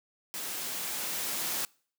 white noise with level ramp, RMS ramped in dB -37 to -32 dBFS, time 0.34-1.65 s, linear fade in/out 0 ms, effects noise-tail reverb RT60 0.5 s tail -26 dB re dry + high-pass 150 Hz 12 dB/octave

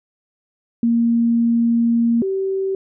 sine tone pair in turn, 233.1 / 385.4 Hz, A#3 / G4, 0 / -29 cents, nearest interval major sixth, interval 871 cents, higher second, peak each -13 / -18 dBFS, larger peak first, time 0.83-2.22 / 2.22-2.75 s, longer first, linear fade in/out 2 ms, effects none

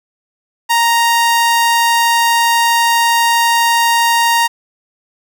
sawtooth tone, 932.3 Hz, A#5, in tune, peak -6 dBFS, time 0.69-4.48 s, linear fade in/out 20 ms, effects none

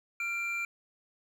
triangle tone pair together, 1383 / 2365 Hz, F6 / D7, -17 / +12 cents, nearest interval major sixth, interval 929 cents, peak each -38 / -30 dBFS, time 0.2-0.65 s, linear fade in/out 2 ms, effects none

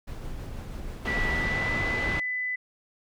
brown noise with tremolo, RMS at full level -34 dBFS, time 0.07-1.45 s, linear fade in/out 10 ms, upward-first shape sine, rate 6.2 Hz, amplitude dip 25%
pink low-pass noise, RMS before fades -31 dBFS, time 1.05-2.2 s, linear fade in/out 5 ms, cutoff 2900 Hz, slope 12 dB/octave
sine tone with pitch glide, 1964 to 2001 Hz, B6 to B6, -10 to +22 cents, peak -27 dBFS, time 1.07-2.56 s, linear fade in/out 10 ms, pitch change +32 cents, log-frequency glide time 1.27-1.83 s
effects none

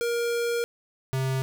square tone pair in turn, 471.3 / 132.25 Hz, A#4 / C3, +19 / +19 cents, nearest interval octave + minor seventh, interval 2200 cents, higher first, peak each -25 dBFS, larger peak neither, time 0.01-0.64 / 1.13-1.42 s, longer first, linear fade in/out 0 ms, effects none

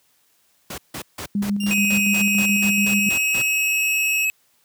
pink noise bursts, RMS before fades -31 dBFS, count 12, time 0.7-3.42 s, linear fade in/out 5 ms, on 80 ms, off 160 ms
sine tone with tremolo, 202.7 Hz, G#3, 42 cents flat, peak -18 dBFS, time 1.35-3.09 s, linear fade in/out 2 ms, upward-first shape square, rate 7 Hz, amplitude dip 40%
sawtooth tone, 2794 Hz, F7, in tune, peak -25 dBFS, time 1.6-4.25 s, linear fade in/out 5 ms
square tone with pitch glide, 2524 to 2573 Hz, D#7 to E7, +24 to -43 cents, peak -19 dBFS, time 1.71-4.3 s, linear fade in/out 0 ms, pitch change +33 cents, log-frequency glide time 2.06-3.94 s
effects white hiss -62 dBFS RMS until 4.64 s + high-pass 80 Hz 12 dB/octave

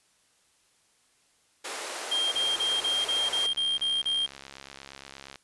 pink high-pass noise, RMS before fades -36 dBFS, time 1.64-3.47 s, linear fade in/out 10 ms, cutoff 400 Hz, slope 24 dB/octave
triangle tone bursts, 3200 Hz, G7, 35 cents sharp, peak -23 dBFS, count 9, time 2.11-4.264 s, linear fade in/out 10 ms, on 210 ms, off 33 ms
click train, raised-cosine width 0.2 ms, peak -25 dBFS, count 207, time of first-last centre 2.35-5.357 s, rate 68.5 Hz
effects white hiss -66 dBFS RMS until 5.43 s + resampled to 24000 Hz

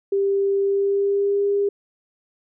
sine tone with pitch glide, 395.4 to 402.8 Hz, G4 to G4, +15 to +47 cents, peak -17 dBFS, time 0.12-1.69 s, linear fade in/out 5 ms, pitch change +32 cents, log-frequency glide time 0.61-1.45 s, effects none

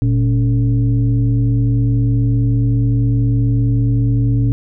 sine tone with frequency modulation, 116.8 Hz, A#2, 4 cents sharp, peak -11 dBFS, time 0.02-4.52 s, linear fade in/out 0 ms, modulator 164 Hz, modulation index 0.7, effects none

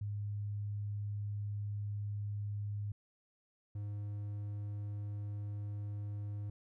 sine / triangle tone pair in turn, 103 / 103 Hz, G#2 / G#2, -14 / -14 cents, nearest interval unison, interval 0 cents, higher neither, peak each -36 / -36 dBFS, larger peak neither, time 0.01-2.92 / 3.75-6.5 s, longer first, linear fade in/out 5 ms, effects none

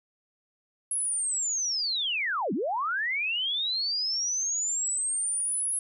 sine linear two-way sweep, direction down then up, 10730 to 174.61 to 10730 Hz, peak -26 dBFS, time 0.91-5.79 s, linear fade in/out 2 ms, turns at 2.53 s, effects none

